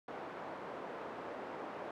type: band-pass noise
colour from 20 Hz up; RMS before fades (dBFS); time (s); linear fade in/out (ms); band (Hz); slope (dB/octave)
pink; -45; 0.08-1.91; 2; 390 to 1100; 12
effects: none